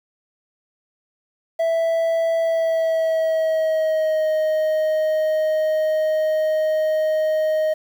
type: tone with pitch glide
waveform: triangle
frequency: 659.3 to 623.7 Hz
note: E5 to D#5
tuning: 0 to +4 cents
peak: -15 dBFS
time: 1.59-7.74 s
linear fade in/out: 10 ms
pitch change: -96 cents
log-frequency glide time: 2.4-4.28 s
effects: 8-bit